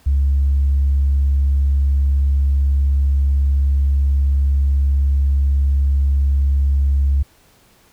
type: tone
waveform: sine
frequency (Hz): 69.3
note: C#2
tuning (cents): 0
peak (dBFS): -11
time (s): 0.06-7.23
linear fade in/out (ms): 10
effects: tanh soft clip ceiling -9 dBFS + pink hiss -53 dBFS RMS until 7.92 s